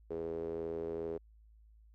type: tone with band-pass filter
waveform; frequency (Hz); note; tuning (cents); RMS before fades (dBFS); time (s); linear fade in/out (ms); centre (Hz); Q
sawtooth; 82.4; E2; 0; -39; 0.1-1.18; 10; 430; 6.7
effects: added 54 Hz sine -58 dBFS peak until 1.94 s